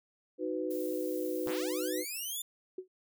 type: chord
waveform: sine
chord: B major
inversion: first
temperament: equal with one note detuned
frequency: 311.1 / 370 / 499.9 Hz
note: D#4 / F#4 / B4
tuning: 0 / 0 / +21 cents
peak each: -36 dBFS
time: 0.38-2.05 s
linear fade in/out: 50 ms
type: noise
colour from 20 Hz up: violet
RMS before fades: -47 dBFS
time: 0.7-1.89 s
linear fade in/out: 10 ms
type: linear sweep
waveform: 5% pulse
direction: up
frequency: 52.8 to 3582 Hz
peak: -28 dBFS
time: 1.46-2.42 s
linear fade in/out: 5 ms
type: tone with exponential decay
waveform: sine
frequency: 371.6 Hz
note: F#4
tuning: 7 cents sharp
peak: -33 dBFS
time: 2.78-2.88 s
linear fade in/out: 5 ms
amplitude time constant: 21 ms
effects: none